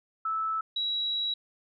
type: tone pair in turn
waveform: sine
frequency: 1311 / 3883 Hz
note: E6 / B7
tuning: -10 / -30 cents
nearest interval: octave + perfect fifth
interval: 1880 cents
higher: second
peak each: -27 dBFS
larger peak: neither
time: 0.25-0.61 / 0.76-1.34 s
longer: second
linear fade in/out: 5 ms
effects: none